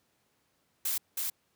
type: noise with echo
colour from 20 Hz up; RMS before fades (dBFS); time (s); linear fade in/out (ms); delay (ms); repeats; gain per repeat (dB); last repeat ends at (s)
blue; -31; 0.85-0.98; 5; 320; 1; -2; 1.3
effects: pink hiss -73 dBFS RMS until 1.55 s + high-pass 100 Hz 12 dB/octave